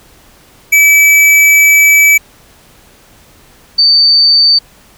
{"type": "tone pair in turn", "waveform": ["square", "sine"], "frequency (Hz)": [2300, 4577], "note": ["D7", "D8"], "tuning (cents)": [-37, -45], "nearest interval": "octave", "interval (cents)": 1192, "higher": "second", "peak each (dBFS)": -4, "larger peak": "neither", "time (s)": [[0.72, 2.18], [3.78, 4.59]], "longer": "first", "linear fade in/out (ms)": 10, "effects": ["pink hiss -43 dBFS RMS until 4.97 s"]}